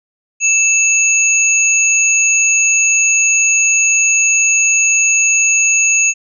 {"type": "tone pair together", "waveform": "sine", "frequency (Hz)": [2637, 6656], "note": ["E7", "G#8"], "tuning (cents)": [0, 3], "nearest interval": "octave + major third", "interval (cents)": 1603, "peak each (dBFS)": -12, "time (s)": [0.4, 6.14], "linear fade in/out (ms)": 50, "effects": []}